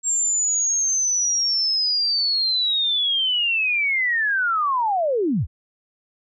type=linear sweep; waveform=sine; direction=down; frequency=7490 to 50.5 Hz; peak=-18 dBFS; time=0.03-5.47 s; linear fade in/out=50 ms; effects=none